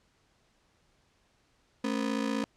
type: ring-modulated tone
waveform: 35% pulse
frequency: 246.9 Hz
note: B3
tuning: in tune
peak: -24 dBFS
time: 1.84-2.44 s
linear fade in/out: 0 ms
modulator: 27.9 Hz
effects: pink hiss -69 dBFS RMS until 2.56 s + low-pass 7000 Hz 12 dB/octave